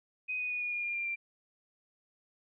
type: tone with pitch steps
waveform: sine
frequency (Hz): 2505 / 2485 / 2465 / 2445 / 2425 / 2406 / 2386 / 2367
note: D#7 / D#7 / D#7 / D#7 / D#7 / D7 / D7 / D7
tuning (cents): +11 / -3 / -17 / -31 / -45 / +41 / +27 / +13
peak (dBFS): -32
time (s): 0.28-1.16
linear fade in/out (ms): 20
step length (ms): 110
effects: none